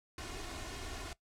pink noise with comb filter, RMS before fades -43 dBFS, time 0.18-1.13 s, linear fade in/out 2 ms, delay 2.8 ms, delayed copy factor +0.65, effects noise-tail reverb RT60 0.1 s tail -18 dB re dry + low-pass 8000 Hz 12 dB/octave

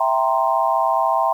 sine chord, C dominant seventh, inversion first, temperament equal, 659.3 / 784 / 932.3 / 1046.5 Hz, E5 / G5 / Bb5 / C6, 0 / 0 / 0 / 0 cents, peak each -21 dBFS, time 0-1.33 s, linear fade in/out 5 ms, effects 8-bit

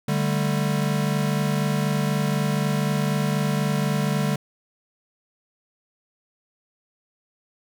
square chord, D suspended fourth, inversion none, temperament equal with one note detuned, 147.34 / 196 / 220 Hz, D3 / G3 / A3, +6 / 0 / 0 cents, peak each -24 / -26 / -30 dBFS, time 0.08-4.36 s, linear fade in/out 5 ms, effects none

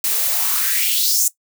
blue noise with high-pass filter sweep, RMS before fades -18 dBFS, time 0.04-1.28 s, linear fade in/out 2 ms, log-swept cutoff 300 to 7500 Hz, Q 3.6, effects noise-tail reverb RT60 0.1 s tail -17 dB re dry

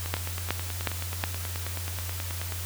two click trains, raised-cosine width 0.3 ms, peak -9 / -18 dBFS, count 4 / 24, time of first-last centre 0.14-1.239 / 0.06-2.523 s, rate 2.73 / 9.34 Hz, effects added 88 Hz sine -33 dBFS peak until 2.65 s + white hiss -38 dBFS RMS until 2.65 s

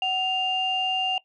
sine tone pair together, 749.5 / 2799 Hz, F#5 / F7, +22 / +3 cents, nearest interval octave + major seventh, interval 2281 cents, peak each -26 / -23 dBFS, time 0.02-1.18 s, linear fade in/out 2 ms, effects noise-tail reverb RT60 0.1 s tail -19 dB re dry + tanh soft clip ceiling -15 dBFS

